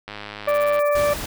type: click train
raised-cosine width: 0.3 ms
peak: -17 dBFS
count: 75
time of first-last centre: 0.08-0.792 s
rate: 104 Hz
type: harmonic tone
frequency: 585 Hz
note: D5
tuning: 7 cents flat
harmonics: 1 / 2 / 3 / 4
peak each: -17 / -25 / -33 / -33 dBFS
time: 0.47-1.14 s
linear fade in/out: 10 ms
type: noise with tremolo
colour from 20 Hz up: violet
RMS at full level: -36 dBFS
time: 0.48-1.2 s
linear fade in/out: 10 ms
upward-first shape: sine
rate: 16 Hz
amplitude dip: 100%
type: noise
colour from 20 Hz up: pink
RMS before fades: -30 dBFS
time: 0.95-1.26 s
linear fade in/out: 5 ms
effects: none